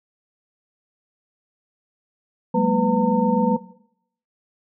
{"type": "tone cluster", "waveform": "sine", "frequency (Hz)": [186.1, 206.3, 234, 498.7, 911], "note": ["F#3", "G#3", "A#3", "B4", "A#5"], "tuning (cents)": [10, -11, 7, 17, -40], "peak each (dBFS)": -22, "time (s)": [2.54, 3.57], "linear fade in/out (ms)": 10, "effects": ["noise-tail reverb RT60 0.7 s tail -18 dB re dry"]}